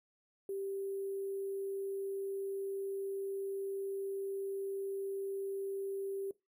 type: tone with sample-and-hold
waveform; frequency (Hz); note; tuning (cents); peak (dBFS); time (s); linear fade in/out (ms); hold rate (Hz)
sine; 392; G4; 0; -36; 0.49-6.31; 2; 11025
effects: noise-tail reverb RT60 0.2 s tail -20 dB re dry